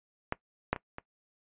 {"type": "clicks", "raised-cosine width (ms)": 0.5, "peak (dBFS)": [-14, -11, -23, -24], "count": 4, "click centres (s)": [0.324, 0.73, 0.762, 0.984], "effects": ["noise-tail reverb RT60 0.1 s tail -20 dB re dry", "resampled to 8000 Hz"]}